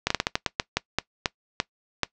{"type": "slowing click train", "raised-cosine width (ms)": 0.2, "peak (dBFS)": -4, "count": 13, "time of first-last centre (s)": [0.07, 2.033], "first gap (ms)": 34, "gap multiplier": 1.26, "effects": ["noise-tail reverb RT60 0.1 s tail -21 dB re dry", "low-pass 7000 Hz 12 dB/octave"]}